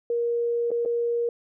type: tone with dropouts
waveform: sine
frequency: 471.8 Hz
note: A#4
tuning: 21 cents sharp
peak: -22 dBFS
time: 0.1-1.29 s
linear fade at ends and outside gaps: 2 ms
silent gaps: 0.706-0.715 / 0.851-0.858 s
effects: none